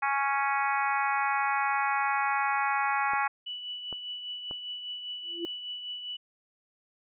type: harmonic tone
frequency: 277.2 Hz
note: C#4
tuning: in tune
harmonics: 3 / 4 / 5 / 6 / 7 / 8 / 9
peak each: -29 / -31 / -33 / -35 / -36 / -37 / -38 dBFS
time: 0.02-3.28 s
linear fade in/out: 10 ms
type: clicks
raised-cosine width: 1 ms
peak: -27 dBFS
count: 3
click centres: 3.135 / 3.927 / 4.511 s
type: tone with tremolo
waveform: sine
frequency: 2960 Hz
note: F#7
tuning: in tune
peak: -33 dBFS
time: 3.46-6.17 s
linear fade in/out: 10 ms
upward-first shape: triangle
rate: 5 Hz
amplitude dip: 50%
type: tone with exponential growth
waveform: sine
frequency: 340 Hz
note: F4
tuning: 46 cents flat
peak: -27 dBFS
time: 5.23-5.45 s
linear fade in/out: 0 ms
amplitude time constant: 46 ms
effects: none